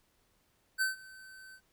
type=tone with ADSR envelope; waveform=square; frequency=1535 Hz; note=G6; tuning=37 cents flat; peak=-27 dBFS; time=0.78-1.61 s; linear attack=35 ms; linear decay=140 ms; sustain=-23 dB; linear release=72 ms; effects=pink hiss -72 dBFS RMS until 1.72 s